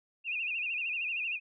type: tone with vibrato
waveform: sine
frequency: 2600 Hz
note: E7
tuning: 24 cents flat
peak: -31 dBFS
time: 0.24-1.4 s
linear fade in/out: 50 ms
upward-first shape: sine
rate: 13 Hz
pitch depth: 120 cents each way
effects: none